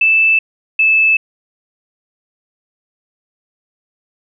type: tone pair in turn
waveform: sine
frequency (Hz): 2637 / 2620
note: E7 / E7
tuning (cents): 0 / -11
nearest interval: unison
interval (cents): 11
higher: first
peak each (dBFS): -8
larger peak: neither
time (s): 0.01-0.39 / 0.79-1.17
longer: neither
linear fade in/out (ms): 5
effects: none